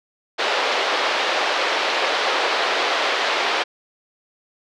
pink band-pass noise, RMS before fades -21 dBFS, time 0.38-3.64 s, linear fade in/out 20 ms, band 450 to 4400 Hz, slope 24 dB/octave, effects none

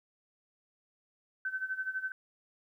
sine tone with tremolo, 1530 Hz, G6, 42 cents flat, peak -30 dBFS, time 1.45-2.12 s, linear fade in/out 2 ms, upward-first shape sine, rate 12 Hz, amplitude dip 80%, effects 12-bit

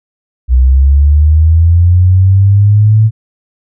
sine linear sweep, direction up, 61.4 to 111.1 Hz, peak -3 dBFS, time 0.48-3.11 s, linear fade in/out 50 ms, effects none

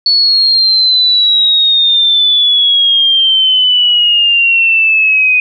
sine exponential sweep, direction down, 4435 to 2489 Hz, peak -6 dBFS, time 0.06-5.4 s, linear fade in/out 2 ms, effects none

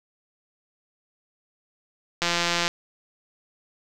click train, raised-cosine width 0.2 ms, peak -6 dBFS, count 80, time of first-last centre 2.22-2.679 s, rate 172 Hz, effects none

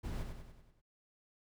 brown noise with echo, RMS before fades -40 dBFS, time 0.03-0.24 s, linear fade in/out 20 ms, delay 96 ms, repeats 6, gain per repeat -5 dB, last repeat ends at 0.816 s, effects none

